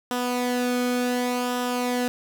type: tone with flanger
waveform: sawtooth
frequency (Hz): 246.9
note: B3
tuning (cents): 0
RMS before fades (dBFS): -25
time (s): 0.11-2.08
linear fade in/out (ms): 0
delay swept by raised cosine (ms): 0.45 to 1.08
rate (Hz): 0.68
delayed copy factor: -0.55
effects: none

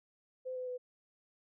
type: tone with pitch steps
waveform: sine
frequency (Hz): 513 / 506.2 / 499.5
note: C5 / B4 / B4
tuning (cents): -34 / +43 / +20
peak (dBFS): -37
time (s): 0.45-0.78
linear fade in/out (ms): 20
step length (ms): 110
effects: none

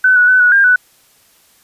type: tone with pitch steps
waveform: sine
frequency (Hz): 1512 / 1469 / 1507 / 1466 / 1603 / 1488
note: F#6 / F#6 / F#6 / F#6 / G6 / F#6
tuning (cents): +37 / -13 / +31 / -16 / +38 / +9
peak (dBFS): -6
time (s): 0.04-0.76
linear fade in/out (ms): 5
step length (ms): 120
effects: white hiss -51 dBFS RMS until 1.63 s + resampled to 32000 Hz

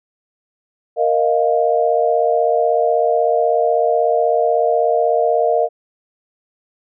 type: chord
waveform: sine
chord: Bb suspended fourth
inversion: none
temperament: equal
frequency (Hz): 466.2 / 622.3 / 698.5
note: Bb4 / Eb5 / F5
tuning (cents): 0 / 0 / 0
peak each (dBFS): -17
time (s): 0.96-5.69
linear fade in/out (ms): 50
effects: none

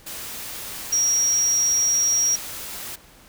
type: tone in noise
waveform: sine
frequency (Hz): 5670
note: F8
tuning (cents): +25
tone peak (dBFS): -17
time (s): 0.92-2.36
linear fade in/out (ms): 10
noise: white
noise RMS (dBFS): -34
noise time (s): 0.06-2.96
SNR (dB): +14
effects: pink hiss -50 dBFS RMS until 3.28 s

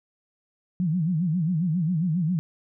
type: tone with vibrato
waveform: sine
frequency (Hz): 168.7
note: E3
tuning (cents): +40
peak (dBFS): -21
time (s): 0.8-2.39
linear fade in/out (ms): 0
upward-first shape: sine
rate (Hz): 7.4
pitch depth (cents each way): 180
effects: none

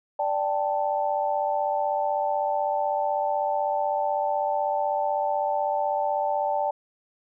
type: chord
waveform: sine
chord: D suspended fourth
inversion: none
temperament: equal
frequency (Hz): 587.3 / 784 / 880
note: D5 / G5 / A5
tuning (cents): 0 / 0 / 0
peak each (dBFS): -27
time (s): 0.19-6.71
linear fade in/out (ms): 5
effects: none

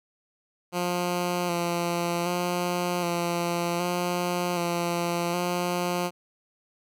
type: tone with vibrato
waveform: 10% pulse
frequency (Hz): 174.61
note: F3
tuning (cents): 0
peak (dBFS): -17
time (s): 0.72-6.11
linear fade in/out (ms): 50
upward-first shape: square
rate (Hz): 0.65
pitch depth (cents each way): 23
effects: none

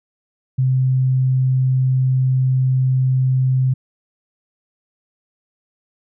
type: tone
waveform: sine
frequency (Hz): 130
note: C3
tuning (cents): -11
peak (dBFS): -13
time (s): 0.58-3.74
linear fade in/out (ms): 10
effects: none

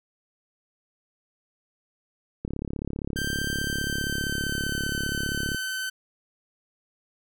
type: click train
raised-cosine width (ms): 3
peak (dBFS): -18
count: 110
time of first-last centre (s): 2.45-5.547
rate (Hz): 35.2
type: tone with pitch glide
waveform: sawtooth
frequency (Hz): 1568 to 1529.5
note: G6 to G6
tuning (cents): 0 to -43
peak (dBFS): -25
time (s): 3.16-5.9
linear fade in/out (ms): 10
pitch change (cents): -43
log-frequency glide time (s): 3.48-4.89
effects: none

